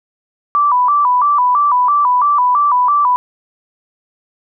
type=tone with vibrato; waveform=sine; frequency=1075 Hz; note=C6; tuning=47 cents sharp; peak=-9 dBFS; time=0.55-3.16 s; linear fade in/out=0 ms; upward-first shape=square; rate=3 Hz; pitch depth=140 cents each way; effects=none